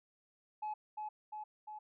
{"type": "tone with echo", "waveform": "sine", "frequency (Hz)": 852, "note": "G#5", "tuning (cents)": 44, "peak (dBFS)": -35, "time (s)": [0.62, 0.74], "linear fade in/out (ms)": 10, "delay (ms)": 350, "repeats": 3, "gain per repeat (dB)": -3, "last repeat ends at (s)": 1.79, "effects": ["tanh soft clip ceiling -35 dBFS"]}